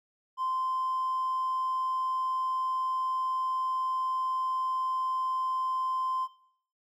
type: tone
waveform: triangle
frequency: 1038 Hz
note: C6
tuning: 14 cents flat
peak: -25 dBFS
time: 0.37-6.28 s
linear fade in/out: 50 ms
effects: noise-tail reverb RT60 0.6 s tail -18 dB re dry + tanh soft clip ceiling -23 dBFS